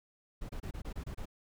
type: noise bursts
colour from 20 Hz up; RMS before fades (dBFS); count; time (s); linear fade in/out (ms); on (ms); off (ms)
brown; -40; 8; 0.41-1.256; 10; 83; 26
effects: none